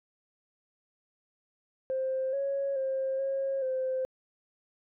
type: tone with pitch steps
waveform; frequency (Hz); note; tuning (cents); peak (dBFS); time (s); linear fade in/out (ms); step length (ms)
sine; 525 / 553 / 532 / 542 / 520; C5 / C#5 / C5 / C#5 / C5; +6 / -4 / +29 / -39 / -11; -27; 1.9-4.05; 0; 430
effects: tanh soft clip ceiling -23 dBFS